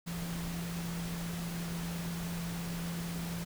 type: tone in noise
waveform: sine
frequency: 170.2 Hz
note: F3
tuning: 44 cents flat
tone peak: -36 dBFS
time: 0.06-3.45 s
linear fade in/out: 20 ms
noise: pink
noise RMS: -43 dBFS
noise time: 0.06-3.45 s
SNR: +4 dB
effects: none